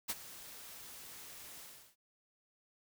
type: noise with ADSR envelope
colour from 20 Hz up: white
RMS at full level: -35 dBFS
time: 0.08-1.96 s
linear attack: 21 ms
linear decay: 36 ms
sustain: -16 dB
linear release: 350 ms
effects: none

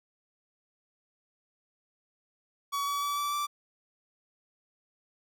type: tone with pitch steps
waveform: 45% pulse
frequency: 1131 / 1140.2 / 1149.4 / 1158.8 / 1168.2 Hz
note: C#6 / C#6 / D6 / D6 / D6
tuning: +34 / +48 / -38 / -24 / -10 cents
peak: -29 dBFS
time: 2.72-3.47 s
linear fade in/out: 20 ms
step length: 150 ms
effects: none

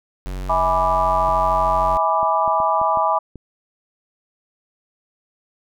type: tone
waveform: square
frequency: 46.51 Hz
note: F#1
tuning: 10 cents sharp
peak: -26 dBFS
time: 0.26-1.97 s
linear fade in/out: 0 ms
type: chord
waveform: sine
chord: E dominant seventh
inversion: none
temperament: equal with one note detuned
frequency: 646.8 / 830.6 / 987.8 / 1174.7 Hz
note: E5 / G#5 / B5 / D6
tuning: -33 / 0 / 0 / 0 cents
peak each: -22 / -21 / -20 / -21 dBFS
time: 0.49-3.19 s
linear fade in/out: 10 ms
type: clicks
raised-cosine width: 3 ms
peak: -23 dBFS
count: 7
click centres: 1.287 / 2.23 / 2.478 / 2.602 / 2.815 / 2.973 / 3.357 s
effects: none

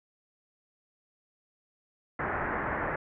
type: low-pass noise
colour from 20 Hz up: white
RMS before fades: -32 dBFS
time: 2.19-2.96 s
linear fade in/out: 5 ms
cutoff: 1900 Hz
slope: 48 dB/octave
effects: none

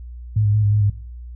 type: tone with pitch steps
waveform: sine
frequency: 107 / 103.5 / 106.6 / 102.8 / 105.5 / 101.6 Hz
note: A2 / G#2 / G#2 / G#2 / G#2 / G#2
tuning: -48 / -5 / +46 / -17 / +28 / -38 cents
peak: -14 dBFS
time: 0.36-0.9 s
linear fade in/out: 5 ms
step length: 90 ms
effects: noise-tail reverb RT60 0.4 s tail -18 dB re dry + added 60 Hz sine -32 dBFS peak until 1.35 s

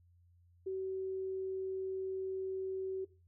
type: tone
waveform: sine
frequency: 380 Hz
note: F#4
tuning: 46 cents sharp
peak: -35 dBFS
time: 0.66-3.05 s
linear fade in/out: 10 ms
effects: noise-tail reverb RT60 0.3 s tail -18 dB re dry + added 87 Hz sine -63 dBFS peak until 3.27 s

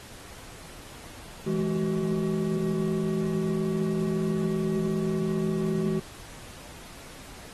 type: tone cluster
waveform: triangle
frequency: 165.2 / 210.6 / 378.1 Hz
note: E3 / G#3 / F#4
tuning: +4 / +24 / +38 cents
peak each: -27 dBFS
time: 1.46-6 s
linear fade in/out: 10 ms
effects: pink hiss -46 dBFS RMS until 7.53 s + AAC 32 kbps

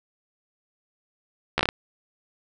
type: slowing click train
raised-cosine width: 0.3 ms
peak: -5 dBFS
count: 6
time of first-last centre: 1.58-1.689 s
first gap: 13 ms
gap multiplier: 1.26
effects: none

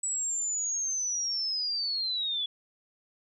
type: linear sweep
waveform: sine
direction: down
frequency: 7900 to 3383 Hz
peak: -28 dBFS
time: 0.03-2.46 s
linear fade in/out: 5 ms
effects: none

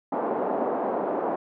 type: band-pass noise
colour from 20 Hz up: white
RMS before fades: -27 dBFS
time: 0.12-1.36 s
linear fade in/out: 5 ms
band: 240 to 840 Hz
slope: 24 dB/octave
effects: none

